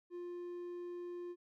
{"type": "tone", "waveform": "triangle", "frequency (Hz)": 351.6, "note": "F4", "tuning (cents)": 12, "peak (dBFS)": -40, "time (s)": [0.1, 1.36], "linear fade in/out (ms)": 50, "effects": []}